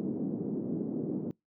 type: band-pass noise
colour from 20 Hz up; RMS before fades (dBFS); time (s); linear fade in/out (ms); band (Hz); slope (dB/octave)
white; -34; 0-1.31; 0; 170 to 330; 24
effects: noise-tail reverb RT60 0.2 s tail -26 dB re dry